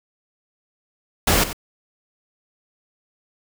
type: noise with echo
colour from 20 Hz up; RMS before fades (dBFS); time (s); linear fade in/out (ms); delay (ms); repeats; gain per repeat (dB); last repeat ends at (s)
pink; -17; 1.27-1.44; 5; 91; 1; -12; 1.531
effects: none